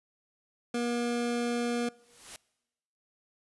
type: tone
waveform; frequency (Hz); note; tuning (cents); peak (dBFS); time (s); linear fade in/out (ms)
25% pulse; 238.9; A#3; +43; -25; 0.74-1.89; 5
type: noise with exponential growth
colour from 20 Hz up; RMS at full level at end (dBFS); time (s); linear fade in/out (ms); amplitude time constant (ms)
white; -41; 1.85-2.36; 0; 110
effects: noise-tail reverb RT60 1.0 s tail -23 dB re dry + resampled to 24000 Hz